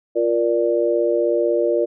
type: chord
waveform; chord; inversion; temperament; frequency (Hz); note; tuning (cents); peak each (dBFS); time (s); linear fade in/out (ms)
sine; Bb major; second; equal with one note detuned; 349.2 / 471.3 / 587.3; F4 / Bb4 / D5; 0 / +19 / 0; -20; 0.15-1.86; 20
effects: none